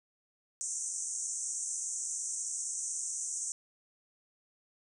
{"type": "band-pass noise", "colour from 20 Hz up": "pink", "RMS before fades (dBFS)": -37, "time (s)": [0.61, 3.52], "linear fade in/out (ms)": 0, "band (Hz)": [6000, 8900], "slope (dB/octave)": 96, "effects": []}